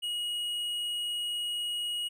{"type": "tone with tanh clipping", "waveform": "sine", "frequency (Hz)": 2896, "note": "F#7", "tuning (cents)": -38, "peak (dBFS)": -32, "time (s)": [0.02, 2.09], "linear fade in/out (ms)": 20, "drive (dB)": 9, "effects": []}